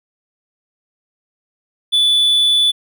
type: tone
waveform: triangle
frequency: 3470 Hz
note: A7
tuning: 25 cents flat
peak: -9 dBFS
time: 1.92-2.72 s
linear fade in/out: 20 ms
effects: none

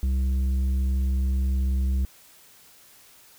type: tone with tanh clipping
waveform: sine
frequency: 65.6 Hz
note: C2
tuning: 5 cents sharp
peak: -22 dBFS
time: 0.03-2.05 s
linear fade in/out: 0 ms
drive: 7 dB
effects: white hiss -53 dBFS RMS until 3.38 s

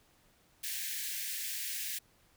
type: high-pass noise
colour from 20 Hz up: white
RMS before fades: -38 dBFS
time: 0.63-1.99 s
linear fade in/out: 10 ms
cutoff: 1600 Hz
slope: 96 dB/octave
effects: pink hiss -67 dBFS RMS until 2.36 s

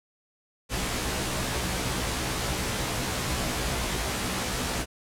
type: noise with comb filter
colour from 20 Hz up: pink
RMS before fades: -29 dBFS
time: 0.69-4.86 s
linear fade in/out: 50 ms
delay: 16 ms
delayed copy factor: +0.95
effects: low-pass 11000 Hz 12 dB/octave

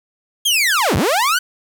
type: linear two-way sweep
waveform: sawtooth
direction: down then up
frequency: 3327 to 63.6 to 1541 Hz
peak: -10 dBFS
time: 0.45-1.39 s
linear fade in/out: 10 ms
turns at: 0.96 s
effects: 7-bit

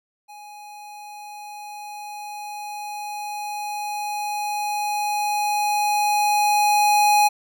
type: tone with level ramp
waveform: square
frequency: 832 Hz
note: G#5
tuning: 3 cents sharp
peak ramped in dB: -40 to -14 dBFS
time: 0.28-7.29 s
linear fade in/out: 20 ms
effects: none

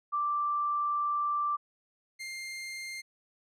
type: tone pair in turn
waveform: sine / sawtooth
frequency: 1174.7 / 2108 Hz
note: D6 / C7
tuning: 0 / +12 cents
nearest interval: minor seventh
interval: 1012 cents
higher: second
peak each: -27 / -34 dBFS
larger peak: first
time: 0.12-1.57 / 2.19-3.02 s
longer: first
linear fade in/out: 20 ms
effects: low-pass 10000 Hz 12 dB/octave

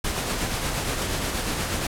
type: noise with tremolo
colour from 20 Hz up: pink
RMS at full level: -25 dBFS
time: 0.04-1.87 s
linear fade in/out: 5 ms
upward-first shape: triangle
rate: 8.4 Hz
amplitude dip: 40%
effects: low-pass 12000 Hz 12 dB/octave

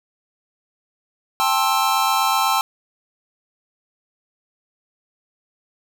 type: chord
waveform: square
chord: A minor seventh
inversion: third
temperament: just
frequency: 792 / 880 / 1056 / 1320 Hz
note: G5 / A5 / C6 / E6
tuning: +18 / 0 / +16 / +2 cents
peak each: -23 dBFS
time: 1.4-2.61 s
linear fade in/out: 0 ms
effects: none

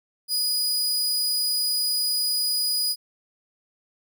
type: tone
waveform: sawtooth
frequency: 4935 Hz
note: D#8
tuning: 15 cents flat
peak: -19 dBFS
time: 0.28-2.96 s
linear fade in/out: 50 ms
effects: none

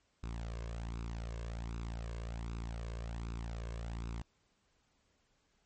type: tone with flanger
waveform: sawtooth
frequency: 57.1 Hz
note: A#1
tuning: 35 cents flat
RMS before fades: -41 dBFS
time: 0.23-4.22 s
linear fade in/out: 5 ms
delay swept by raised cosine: 0.78 to 1.88 ms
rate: 1.3 Hz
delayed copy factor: +0.6
effects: pink hiss -75 dBFS RMS until 5.65 s + MP3 32 kbps

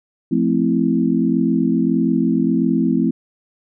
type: chord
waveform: sine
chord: F major seventh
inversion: none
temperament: equal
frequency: 174.61 / 220 / 261.6 / 329.6 Hz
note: F3 / A3 / C4 / E4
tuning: 0 / 0 / 0 / 0 cents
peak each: -21 / -19 / -18 / -21 dBFS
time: 0.31-3.11 s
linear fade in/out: 10 ms
effects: none

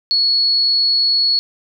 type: tone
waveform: sine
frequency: 4371 Hz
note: C#8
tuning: 25 cents flat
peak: -12 dBFS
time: 0.11-1.39 s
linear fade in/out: 0 ms
effects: none

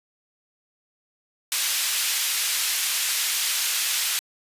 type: high-pass noise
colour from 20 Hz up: pink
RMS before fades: -24 dBFS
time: 1.52-4.19 s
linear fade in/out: 0 ms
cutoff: 2600 Hz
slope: 12 dB/octave
effects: resampled to 32000 Hz

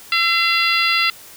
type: harmonic tone with a mistuned harmonic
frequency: 683 Hz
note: F5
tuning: 39 cents flat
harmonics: 2 / 3 / 4 / 5 / 6 / 7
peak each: -21 / -20 / -19 / -24 / -24 / -24 dBFS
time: 0.12-1.1 s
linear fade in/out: 2 ms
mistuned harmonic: 2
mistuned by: -27 cents
effects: white hiss -41 dBFS RMS until 1.36 s

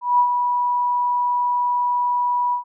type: tone with ADSR envelope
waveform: sine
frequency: 977 Hz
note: B5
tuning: 19 cents flat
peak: -11 dBFS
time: 0.01-2.64 s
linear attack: 180 ms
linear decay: 79 ms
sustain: -6 dB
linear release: 110 ms
effects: none

